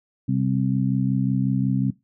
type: harmonic tone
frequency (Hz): 65.5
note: C2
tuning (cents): +2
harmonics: 2 / 3 / 4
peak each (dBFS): -22 / -24 / -25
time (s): 0.28-1.91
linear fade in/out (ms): 10
effects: noise-tail reverb RT60 0.2 s tail -19 dB re dry